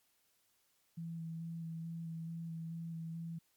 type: tone with vibrato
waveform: sine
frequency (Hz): 164.9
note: E3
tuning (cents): +1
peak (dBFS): -40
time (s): 0.97-3.39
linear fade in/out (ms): 10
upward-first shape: square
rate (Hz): 2.3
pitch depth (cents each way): 13
effects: white hiss -75 dBFS RMS until 3.56 s + MP3 96 kbps